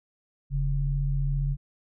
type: tone pair together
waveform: sine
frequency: 41.41 / 139.3 Hz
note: E1 / C#3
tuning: +9 / +9 cents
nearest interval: octave + major sixth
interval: 2100 cents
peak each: -26 dBFS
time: 0.5-1.57 s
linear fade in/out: 50 ms
effects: none